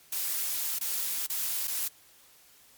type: noise with dropouts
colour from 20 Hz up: blue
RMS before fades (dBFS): -31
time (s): 0.12-1.88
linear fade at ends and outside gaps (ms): 5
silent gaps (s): 0.788-0.81 / 1.266-1.298 / 1.674-1.678
effects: white hiss -58 dBFS RMS until 2.77 s + MP3 96 kbps